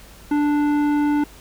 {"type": "tone with tanh clipping", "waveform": "triangle", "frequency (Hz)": 293.7, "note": "D4", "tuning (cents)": 0, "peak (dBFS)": -18, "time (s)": [0.31, 1.24], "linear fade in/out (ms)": 5, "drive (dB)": 17, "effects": ["added 50 Hz sine -46 dBFS peak until 1.4 s", "pink hiss -46 dBFS RMS until 1.4 s"]}